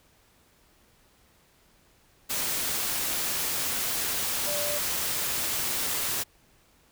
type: tone in noise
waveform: sine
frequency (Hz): 587.3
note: D5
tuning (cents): 0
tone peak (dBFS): -32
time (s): 4.46-4.79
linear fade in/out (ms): 20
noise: white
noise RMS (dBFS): -29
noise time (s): 2.29-6.24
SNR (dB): -6
effects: pink hiss -62 dBFS RMS until 6.91 s